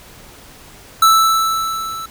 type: tone with level ramp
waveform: square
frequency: 1318.5 Hz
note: E6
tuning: in tune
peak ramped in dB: -7 to -26 dBFS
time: 1.02-2.06 s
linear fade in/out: 5 ms
effects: pink hiss -41 dBFS RMS until 2.1 s